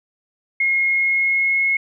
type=tone with pitch glide; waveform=sine; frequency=2153 to 2172 Hz; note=C7 to C#7; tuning=+49 to -36 cents; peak=-15 dBFS; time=0.6-1.77 s; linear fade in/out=5 ms; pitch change=+15 cents; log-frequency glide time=0.86-1.64 s; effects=none